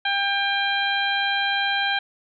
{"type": "harmonic tone", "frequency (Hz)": 797, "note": "G5", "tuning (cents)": 28, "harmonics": [1, 2, 3, 4, 5], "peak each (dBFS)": [-26, -24, -29, -27, -31], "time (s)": [0.05, 1.99], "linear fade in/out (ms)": 5, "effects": []}